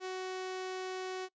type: tone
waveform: sawtooth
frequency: 372.7 Hz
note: F#4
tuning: 13 cents sharp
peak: -33 dBFS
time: 0-1.29 s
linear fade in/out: 50 ms
effects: noise-tail reverb RT60 0.1 s tail -23 dB re dry + resampled to 16000 Hz